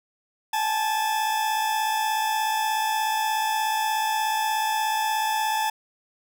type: tone pair together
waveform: 40% pulse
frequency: 815 / 871.7 Hz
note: G#5 / A5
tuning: -33 / -16 cents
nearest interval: minor second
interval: 117 cents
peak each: -30 / -22 dBFS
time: 0.53-5.7 s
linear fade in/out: 5 ms
effects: none